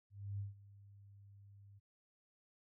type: tone with ADSR envelope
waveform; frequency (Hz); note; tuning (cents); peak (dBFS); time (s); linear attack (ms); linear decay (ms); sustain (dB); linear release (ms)
sine; 100.2; G2; +38; -38; 0.1-1.8; 290; 150; -19; 23
effects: none